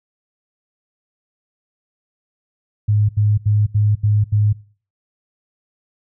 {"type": "tone bursts", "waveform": "sine", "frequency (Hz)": 104.9, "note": "G#2", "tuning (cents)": 18, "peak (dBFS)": -12, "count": 6, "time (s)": [2.88, 4.53], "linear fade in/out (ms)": 10, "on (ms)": 210, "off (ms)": 78, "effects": ["noise-tail reverb RT60 0.4 s tail -20 dB re dry"]}